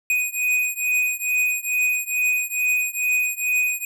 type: beating tone pair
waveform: square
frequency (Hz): 2489 / 2491.3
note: D#7 / D#7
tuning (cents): 0 / +2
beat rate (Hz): 2.3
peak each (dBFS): -23 / -24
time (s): 0.1-3.85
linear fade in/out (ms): 2
effects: none